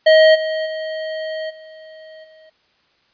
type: tone with level steps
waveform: square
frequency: 631 Hz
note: D#5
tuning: 24 cents sharp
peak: -8 / -20 / -24 / -38 / -45 dBFS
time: 0.06-2.5 s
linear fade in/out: 10 ms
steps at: 0.34 / 0.65 / 1.49 / 2.23 s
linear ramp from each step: 20 ms
effects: white hiss -60 dBFS RMS until 3.13 s + resampled to 11025 Hz

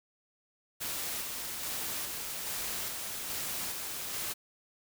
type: noise with tremolo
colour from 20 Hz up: white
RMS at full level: -36 dBFS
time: 0.8-4.34 s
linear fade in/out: 20 ms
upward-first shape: square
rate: 1.2 Hz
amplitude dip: 25%
effects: none

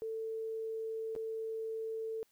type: tone with dropouts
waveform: sine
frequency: 445.3 Hz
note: A4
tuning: 21 cents sharp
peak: -36 dBFS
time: 0.02-2.23 s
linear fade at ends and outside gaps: 0 ms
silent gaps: 1.152-1.162 s
effects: white hiss -73 dBFS RMS until 2.31 s

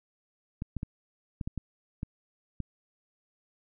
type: clicks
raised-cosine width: 5 ms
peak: -21 dBFS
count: 8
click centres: 0.621 / 0.767 / 0.831 / 1.412 / 1.475 / 1.577 / 2.031 / 2.603 s
effects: none

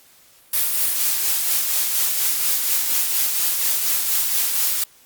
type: noise with tremolo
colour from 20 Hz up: blue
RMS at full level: -18 dBFS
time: 0.53-4.84 s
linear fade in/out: 5 ms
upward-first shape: triangle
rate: 4.2 Hz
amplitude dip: 40%
effects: white hiss -52 dBFS RMS until 5.05 s + Opus 48 kbps

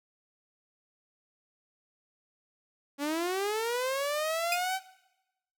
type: linear sweep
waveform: sawtooth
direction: up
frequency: 277.2 to 773 Hz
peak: -25 dBFS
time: 2.98-4.8 s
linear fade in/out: 50 ms
type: tone with exponential decay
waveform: sawtooth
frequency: 2489 Hz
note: D#7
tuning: in tune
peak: -21 dBFS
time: 4.52-4.65 s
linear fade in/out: 2 ms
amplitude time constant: 28 ms
effects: noise-tail reverb RT60 0.9 s tail -18 dB re dry

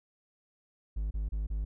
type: tone bursts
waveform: triangle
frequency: 51.91 Hz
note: G#1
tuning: in tune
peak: -28 dBFS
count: 4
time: 0.96-1.65 s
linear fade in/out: 10 ms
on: 150 ms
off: 30 ms
effects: none

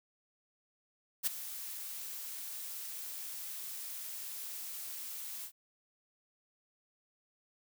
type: noise with ADSR envelope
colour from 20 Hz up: blue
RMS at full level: -29 dBFS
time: 1.23-5.52 s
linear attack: 37 ms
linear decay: 13 ms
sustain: -14 dB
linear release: 79 ms
effects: none

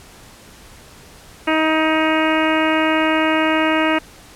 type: harmonic tone with a mistuned harmonic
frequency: 315.4 Hz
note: D#4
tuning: 24 cents sharp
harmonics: 1 / 2 / 3 / 4 / 5 / 6 / 7 / 8 / 9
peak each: -18 / -21 / -23 / -24 / -25 / -26 / -26 / -27 / -28 dBFS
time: 1.47-3.99 s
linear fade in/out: 10 ms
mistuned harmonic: 8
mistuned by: -16 cents
effects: pink hiss -43 dBFS RMS until 4.35 s + low-pass 12000 Hz 12 dB/octave

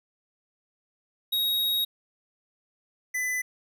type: tone pair in turn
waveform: square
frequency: 3783 / 2004 Hz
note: A#7 / B6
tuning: +25 / +25 cents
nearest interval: major seventh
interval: 1100 cents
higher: first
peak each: -24 / -27 dBFS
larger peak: first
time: 1.32-1.85 / 3.14-3.42 s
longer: first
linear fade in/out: 10 ms
effects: none

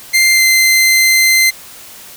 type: tone with pitch glide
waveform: sawtooth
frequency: 2093 to 2074 Hz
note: C7 to C7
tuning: 0 to -16 cents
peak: -4 dBFS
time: 0.13-1.51 s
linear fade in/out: 20 ms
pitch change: -16 cents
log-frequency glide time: 0.33-0.42 s
effects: white hiss -35 dBFS RMS until 2.16 s

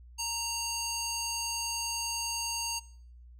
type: tone with band-pass filter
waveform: square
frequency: 925 Hz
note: A#5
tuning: 14 cents flat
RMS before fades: -34 dBFS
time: 0.18-2.8 s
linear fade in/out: 20 ms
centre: 6500 Hz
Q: 1.5
effects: noise-tail reverb RT60 0.6 s tail -23 dB re dry + added 60 Hz sine -49 dBFS peak until 3.39 s

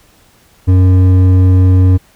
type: tone with hard clipping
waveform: sine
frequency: 92.5 Hz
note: F#2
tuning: in tune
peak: -6 dBFS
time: 0.67-1.98 s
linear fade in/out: 20 ms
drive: 8 dB
effects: pink hiss -48 dBFS RMS until 2.15 s

